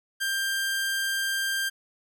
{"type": "tone", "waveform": "sawtooth", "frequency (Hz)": 1587, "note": "G6", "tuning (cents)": 21, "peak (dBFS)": -22, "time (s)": [0.2, 1.7], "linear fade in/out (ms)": 20, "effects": []}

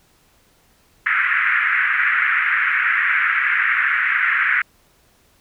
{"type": "band-pass noise", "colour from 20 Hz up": "pink", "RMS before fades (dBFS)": -18, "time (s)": [1.06, 4.62], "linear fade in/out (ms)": 5, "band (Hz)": [1400, 2200], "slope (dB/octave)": 48, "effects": ["pink hiss -57 dBFS RMS until 5.4 s"]}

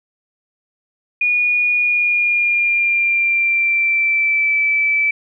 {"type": "tone with pitch glide", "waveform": "sine", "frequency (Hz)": [2447, 2314], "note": ["D#7", "D7"], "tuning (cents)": [-29, -26], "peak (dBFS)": -13, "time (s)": [1.21, 5.11], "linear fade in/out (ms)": 5, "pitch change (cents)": -97, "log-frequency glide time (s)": [1.75, 4.55], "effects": []}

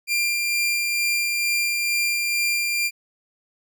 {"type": "tone with tremolo", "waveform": "sawtooth", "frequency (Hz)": 2385, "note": "D7", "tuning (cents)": 26, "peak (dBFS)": -16, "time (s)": [0.07, 2.91], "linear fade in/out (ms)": 50, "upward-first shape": "sine", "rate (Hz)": 2.2, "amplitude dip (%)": 25, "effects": []}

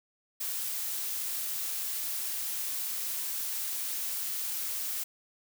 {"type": "noise", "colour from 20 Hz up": "blue", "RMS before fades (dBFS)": -34, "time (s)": [0.4, 5.04], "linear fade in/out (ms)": 10, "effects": []}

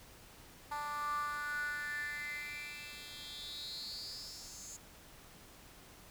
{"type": "tone with high-pass filter sweep", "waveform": "10% pulse", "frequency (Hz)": 293.7, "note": "D4", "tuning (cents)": 0, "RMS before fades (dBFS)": -42, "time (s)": [0.71, 4.77], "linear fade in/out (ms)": 10, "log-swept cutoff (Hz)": [950, 6700], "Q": 8.3, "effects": ["pink hiss -57 dBFS RMS until 6.1 s"]}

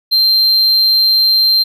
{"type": "tone", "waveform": "triangle", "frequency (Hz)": 4152, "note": "C8", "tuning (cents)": -14, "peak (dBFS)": -7, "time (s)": [0.11, 1.64], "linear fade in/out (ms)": 20, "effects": []}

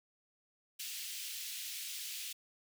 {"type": "high-pass noise", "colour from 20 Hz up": "pink", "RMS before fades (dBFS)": -43, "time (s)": [0.79, 2.33], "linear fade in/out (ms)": 10, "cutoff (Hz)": 2600, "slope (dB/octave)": 24, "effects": []}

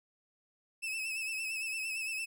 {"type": "tone with vibrato", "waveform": "40% pulse", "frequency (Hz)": 2609, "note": "E7", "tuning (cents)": -18, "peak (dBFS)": -34, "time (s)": [0.82, 2.26], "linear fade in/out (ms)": 20, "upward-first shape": "triangle", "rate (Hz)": 8.8, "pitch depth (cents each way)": 62, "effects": []}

